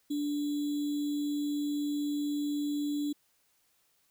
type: tone with sample-and-hold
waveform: sine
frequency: 292 Hz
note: D4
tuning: 10 cents flat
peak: -29 dBFS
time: 0.1-3.13 s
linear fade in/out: 10 ms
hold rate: 3675 Hz
effects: white hiss -71 dBFS RMS until 4.1 s